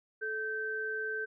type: tone pair together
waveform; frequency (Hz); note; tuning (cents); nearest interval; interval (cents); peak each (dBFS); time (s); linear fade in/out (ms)
sine; 435 / 1550; A4 / G6; -20 / -20; octave + minor seventh; 2200; -38 / -34; 0.21-1.26; 20
effects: none